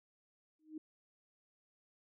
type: tone with exponential growth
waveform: sine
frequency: 311.1 Hz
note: D#4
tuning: in tune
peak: -39 dBFS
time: 0.59-0.78 s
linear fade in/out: 5 ms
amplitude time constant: 40 ms
effects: none